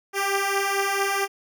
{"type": "beating tone pair", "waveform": "10% pulse", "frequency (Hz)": [392, 396.5], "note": ["G4", "G4"], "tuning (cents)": [0, 20], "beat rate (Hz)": 4.5, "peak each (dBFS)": [-19, -15], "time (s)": [0.13, 1.28], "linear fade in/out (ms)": 50, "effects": []}